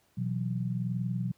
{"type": "chord", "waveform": "sine", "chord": "B suspended fourth", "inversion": "none", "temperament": "equal", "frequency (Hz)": [123.47, 164.81, 185], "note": ["B2", "E3", "F#3"], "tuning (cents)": [0, 0, 0], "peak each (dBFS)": [-31, -36, -33], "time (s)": [0.17, 1.32], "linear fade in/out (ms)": 10, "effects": ["pink hiss -68 dBFS RMS until 1.37 s", "high-pass 80 Hz 12 dB/octave"]}